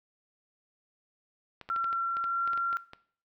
clicks, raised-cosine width 0.3 ms, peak -27 dBFS, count 12, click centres 1.613 / 1.69 / 1.762 / 1.843 / 1.929 / 2.169 / 2.241 / 2.476 / 2.533 / 2.576 / 2.729 / 2.934 s
sine tone with pitch glide, 1360 to 1374.2 Hz, F6 to F6, -46 to -28 cents, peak -27 dBFS, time 1.7-2.77 s, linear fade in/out 0 ms, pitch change +18 cents, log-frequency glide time 2-2.54 s
effects noise-tail reverb RT60 0.5 s tail -18 dB re dry

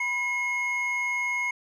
triangle tone pair together, 980.1 / 2160 Hz, B5 / C#7, -13 / -45 cents, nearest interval octave + major second, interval 1368 cents, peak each -32 / -24 dBFS, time 0-1.51 s, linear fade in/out 5 ms, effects resampled to 24000 Hz

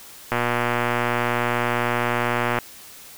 click train, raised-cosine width 0.5 ms, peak -6 dBFS, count 273, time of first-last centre 0.32-2.587 s, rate 120 Hz, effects white hiss -43 dBFS RMS until 3.17 s

